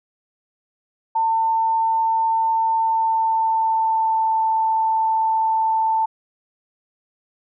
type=tone with pitch glide; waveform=sine; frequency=898 to 887.7 Hz; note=A5 to A5; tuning=+35 to +15 cents; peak=-16 dBFS; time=1.15-6.06 s; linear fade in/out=10 ms; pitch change=-20 cents; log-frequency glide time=2.69-4.36 s; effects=none